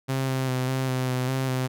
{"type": "tone with pitch steps", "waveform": "sawtooth", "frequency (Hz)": [133.2, 131.4, 128.2, 131.5, 128.6, 127.3, 132.1, 129], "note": ["C3", "C3", "C3", "C3", "C3", "C3", "C3", "C3"], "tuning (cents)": [31, 8, -35, 9, -30, -47, 17, -24], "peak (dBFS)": -20, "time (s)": [0.08, 1.68], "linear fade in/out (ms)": 20, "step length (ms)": 200, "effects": []}